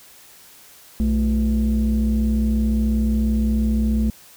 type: tone pair together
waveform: sine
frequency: 61.37 / 218.3 Hz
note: B1 / A3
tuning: -10 / -13 cents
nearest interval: octave + minor seventh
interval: 2197 cents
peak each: -17 dBFS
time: 1-4.1 s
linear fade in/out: 0 ms
effects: tanh soft clip ceiling -13 dBFS + white hiss -47 dBFS RMS until 4.36 s